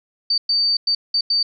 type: tone bursts at uneven times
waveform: sine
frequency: 4600 Hz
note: D8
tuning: 37 cents flat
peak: -15 dBFS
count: 5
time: 0.3-0.38 / 0.49-0.77 / 0.87-0.95 / 1.14-1.21 / 1.3-1.43 s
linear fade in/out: 5 ms
effects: none